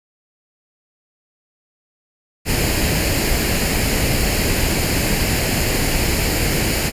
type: noise with comb filter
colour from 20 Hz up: pink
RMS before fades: -18 dBFS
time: 2.45-6.92 s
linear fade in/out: 50 ms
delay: 0.42 ms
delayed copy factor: +0.55
effects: resampled to 32000 Hz